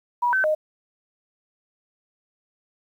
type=tone with pitch steps; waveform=sine; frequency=968 / 1534 / 617 Hz; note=B5 / G6 / D#5; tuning=-35 / -38 / -15 cents; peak=-18 dBFS; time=0.22-0.55 s; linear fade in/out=10 ms; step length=110 ms; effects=9-bit

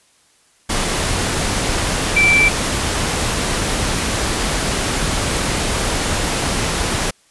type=tone in noise; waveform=sine; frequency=2336 Hz; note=D7; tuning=10 cents flat; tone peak=-10 dBFS; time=2.16-2.49 s; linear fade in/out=10 ms; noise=pink; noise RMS=-19 dBFS; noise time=0.69-7.11 s; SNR=+6 dB; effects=white hiss -55 dBFS RMS until 7.3 s + resampled to 24000 Hz

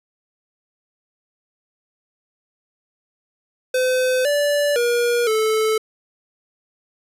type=tone with pitch steps; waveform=square; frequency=510 / 581 / 477.8 / 436.6 Hz; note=C5 / D5 / A#4 / A4; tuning=-44 / -19 / +43 / -13 cents; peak=-17 dBFS; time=3.74-5.78 s; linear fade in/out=5 ms; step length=510 ms; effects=resampled to 32000 Hz

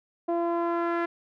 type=tone with low-pass filter sweep; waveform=sawtooth; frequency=340.5 Hz; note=F4; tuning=44 cents flat; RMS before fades=-27 dBFS; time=0.28-1.06 s; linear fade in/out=10 ms; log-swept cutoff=730 to 1700 Hz; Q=2; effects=none

